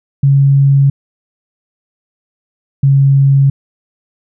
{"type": "tone pair in turn", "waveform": "sine", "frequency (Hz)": [138.59, 137.71], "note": ["C#3", "C#3"], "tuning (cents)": [0, -11], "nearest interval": "unison", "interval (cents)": 11, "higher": "first", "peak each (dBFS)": -5, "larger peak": "neither", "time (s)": [[0.23, 0.9], [2.83, 3.5]], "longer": "neither", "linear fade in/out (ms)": 5, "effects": []}